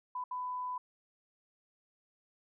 sine tone bursts at uneven times, 999 Hz, B5, 20 cents sharp, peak -35 dBFS, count 2, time 0.15-0.24 / 0.31-0.78 s, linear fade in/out 5 ms, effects none

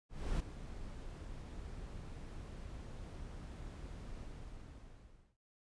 brown noise with ADSR envelope, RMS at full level -34 dBFS, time 0.09-5.37 s, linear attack 310 ms, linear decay 6 ms, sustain -13 dB, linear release 1200 ms, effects resampled to 22050 Hz

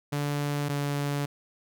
sawtooth tone pair in turn, 144.9 / 143.32 Hz, D3 / D3, -23 / -42 cents, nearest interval unison, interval 19 cents, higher first, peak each -23 dBFS, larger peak neither, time 0.12-0.69 / 0.69-1.26 s, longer neither, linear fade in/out 10 ms, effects none

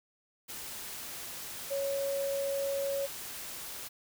sine tone in noise, 554.4 Hz, C#5, in tune, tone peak -30 dBFS, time 1.7-3.07 s, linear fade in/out 20 ms, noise white, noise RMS -42 dBFS, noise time 0.48-3.89 s, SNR +9 dB, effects none

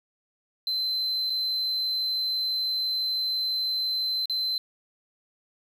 sine tone with dropouts, 4073 Hz, C8, 47 cents flat, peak -22 dBFS, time 0.67-4.58 s, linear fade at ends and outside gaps 2 ms, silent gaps 1.298-1.302 / 4.257-4.297 s, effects tanh soft clip ceiling -24 dBFS + 9-bit

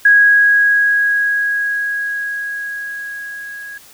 sine tone with level ramp, 1653 Hz, G#6, 9 cents flat, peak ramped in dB -5 to -28 dBFS, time 0.05-3.78 s, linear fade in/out 5 ms, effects white hiss -43 dBFS RMS until 3.93 s

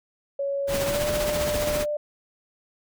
sine tone with pitch glide, 558 to 594.6 Hz, C#5 to D5, +11 to +21 cents, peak -24 dBFS, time 0.39-1.97 s, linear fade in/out 5 ms, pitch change +110 cents, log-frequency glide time 0.85-1.04 s
pink noise with tremolo, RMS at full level -27 dBFS, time 0.67-1.86 s, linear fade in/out 50 ms, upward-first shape sine, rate 15 Hz, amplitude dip 40%
effects none

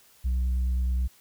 sine tone with vibrato, 62.8 Hz, B1, 30 cents sharp, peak -20 dBFS, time 0.24-1.08 s, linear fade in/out 20 ms, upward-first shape square, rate 9.5 Hz, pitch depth 10 cents each way, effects tanh soft clip ceiling -22 dBFS + white hiss -58 dBFS RMS until 1.2 s

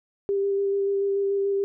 sine tone with vibrato, 396.7 Hz, G4, 21 cents sharp, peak -21 dBFS, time 0.29-1.64 s, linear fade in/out 0 ms, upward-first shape square, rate 6.9 Hz, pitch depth 10 cents each way, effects none

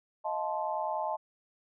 sine chord, F dominant seventh, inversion third, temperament just, 628.6 / 698.5 / 873.1 / 1047.7 Hz, Eb5 / F5 / A5 / C6, +18 / 0 / -14 / +2 cents, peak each -35 / -39 / -33 / -39 dBFS, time 0.24-1.17 s, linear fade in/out 20 ms, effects none

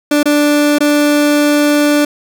30% pulse tone with dropouts, 293.7 Hz, D4, in tune, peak -6 dBFS, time 0.11-2.05 s, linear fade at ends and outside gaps 5 ms, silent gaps 0.231-0.256 / 0.785-0.805 s, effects none

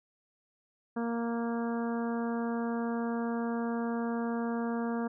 harmonic tone, 233.1 Hz, A#3, in tune, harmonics 1 / 2 / 3 / 4 / 5 / 6 / 7, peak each -31 / -37 / -41 / -43 / -45 / -47 / -48 dBFS, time 0.96-5.08 s, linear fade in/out 10 ms, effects none

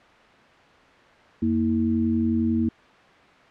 sine tone cluster, 89.5 / 231.7 / 322.8 Hz, F2 / A#3 / E4, +43 / -10 / -36 cents, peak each -29 / -21 / -26 dBFS, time 1.42-2.69 s, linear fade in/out 5 ms, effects white hiss -51 dBFS RMS until 3.5 s + low-pass 2000 Hz 12 dB/octave

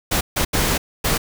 pink noise bursts at uneven times, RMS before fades -19 dBFS, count 4, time 0.11-0.21 / 0.36-0.45 / 0.53-0.78 / 1.04-1.18 s, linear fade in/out 10 ms, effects none

